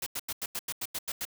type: noise bursts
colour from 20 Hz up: white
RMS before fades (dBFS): -34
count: 10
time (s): 0.02-1.252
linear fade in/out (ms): 5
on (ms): 44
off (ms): 88
effects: none